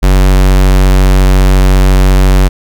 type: tone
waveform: square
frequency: 47.19 Hz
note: F#1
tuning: 35 cents sharp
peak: -4 dBFS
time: 0.02-2.49 s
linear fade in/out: 20 ms
effects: none